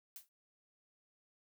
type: noise with exponential decay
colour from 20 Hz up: blue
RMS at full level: -45 dBFS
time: 0.16-0.29 s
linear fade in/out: 1 ms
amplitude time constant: 27 ms
effects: none